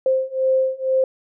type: beating tone pair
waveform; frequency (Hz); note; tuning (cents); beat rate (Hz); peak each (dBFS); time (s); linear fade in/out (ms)
sine; 523.3 / 525.4; C5 / C5; 0 / +7; 2.1; -20 / -19; 0.06-1.04; 2
effects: none